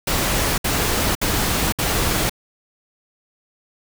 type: noise bursts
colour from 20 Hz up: pink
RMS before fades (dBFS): -20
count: 4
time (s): 0.07-2.296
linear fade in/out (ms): 5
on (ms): 510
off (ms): 62
effects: none